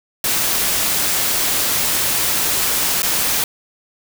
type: noise with dropouts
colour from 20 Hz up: white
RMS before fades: -18 dBFS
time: 0.24-3.44 s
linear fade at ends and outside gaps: 2 ms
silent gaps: 3.021-3.03 s
effects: none